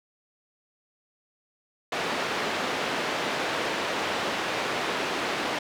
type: band-pass noise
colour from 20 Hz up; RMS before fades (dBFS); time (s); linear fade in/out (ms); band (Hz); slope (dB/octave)
pink; -29; 1.92-5.59; 5; 330 to 3500; 12
effects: none